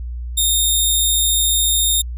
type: tone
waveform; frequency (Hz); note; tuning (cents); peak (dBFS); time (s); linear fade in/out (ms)
15% pulse; 3674; A#7; -26; -7; 0.37-2.02; 10
effects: added 60 Hz sine -24 dBFS peak until 2.17 s